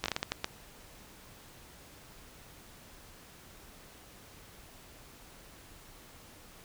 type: slowing click train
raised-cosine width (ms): 0.2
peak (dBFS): -13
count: 8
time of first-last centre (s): 0.04-0.444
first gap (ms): 18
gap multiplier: 1.38
effects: pink hiss -54 dBFS RMS until 6.64 s